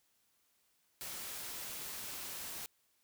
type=noise; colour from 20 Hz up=white; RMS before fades=-44 dBFS; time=1.01-2.66 s; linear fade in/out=0 ms; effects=white hiss -75 dBFS RMS until 3.03 s